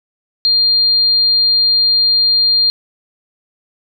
sine tone, 4200 Hz, C8, 6 cents sharp, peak -9 dBFS, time 0.45-2.7 s, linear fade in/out 0 ms, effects none

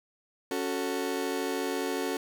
35% pulse chord, F# minor, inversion second, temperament just, 277.5 / 370 / 444 Hz, C#4 / F#4 / A4, +2 / 0 / +16 cents, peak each -32 dBFS, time 0.51-2.17 s, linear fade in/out 2 ms, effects none

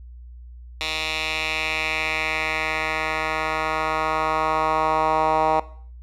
10% pulse tone with band-pass filter sweep, 157.2 Hz, D#3, 18 cents sharp, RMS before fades -23 dBFS, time 0.81-5.6 s, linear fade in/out 0 ms, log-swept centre 3300 to 880 Hz, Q 2.3, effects noise-tail reverb RT60 0.5 s tail -18 dB re dry + added 60 Hz sine -38 dBFS peak until 6.02 s

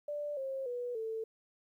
sine tone with pitch steps, 587.3 / 535.5 / 488.2 / 445.1 Hz, D5 / C5 / B4 / A4, 0 / +40 / -20 / +20 cents, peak -35 dBFS, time 0.08-1.24 s, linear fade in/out 5 ms, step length 290 ms, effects 12-bit

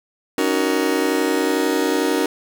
40% pulse chord, D# minor seventh, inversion third, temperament just, 280 / 311.1 / 373.4 / 466.7 Hz, C#4 / D#4 / F#4 / A#4, +18 / 0 / +16 / +2 cents, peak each -22 dBFS, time 0.38-2.26 s, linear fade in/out 2 ms, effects none

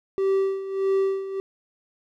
triangle tone with tremolo, 387.7 Hz, G4, 19 cents flat, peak -16 dBFS, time 0.18-1.4 s, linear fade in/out 0 ms, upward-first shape sine, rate 1.6 Hz, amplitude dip 75%, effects none

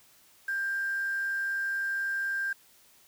sine tone with quantisation, 1588 Hz, G6, 22 cents sharp, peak -28 dBFS, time 0.48-2.53 s, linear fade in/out 5 ms, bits 8, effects white hiss -60 dBFS RMS until 3.07 s

